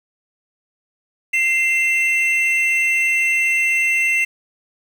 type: tone pair together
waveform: triangle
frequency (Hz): 2089 / 2696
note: C7 / E7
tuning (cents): -3 / +38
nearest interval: major third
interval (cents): 441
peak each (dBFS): -16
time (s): 1.33-4.25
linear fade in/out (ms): 10
effects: 7-bit